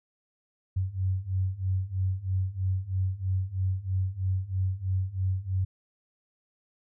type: beating tone pair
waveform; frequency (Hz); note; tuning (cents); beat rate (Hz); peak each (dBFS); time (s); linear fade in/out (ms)
sine; 92.5 / 95.6; F#2 / G2; 0 / -43; 3.1; -30 / -28; 0.76-5.65; 10
effects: none